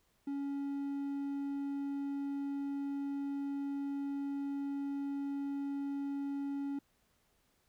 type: tone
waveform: triangle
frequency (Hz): 280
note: C#4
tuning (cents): +18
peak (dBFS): -33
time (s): 0.27-6.79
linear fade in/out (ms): 5
effects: pink hiss -74 dBFS RMS until 7.68 s